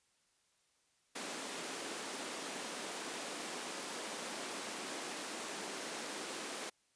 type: high-pass noise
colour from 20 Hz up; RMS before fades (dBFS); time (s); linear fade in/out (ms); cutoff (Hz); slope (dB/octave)
pink; -43; 1.15-6.7; 10; 240; 24
effects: white hiss -75 dBFS RMS until 6.95 s + resampled to 22050 Hz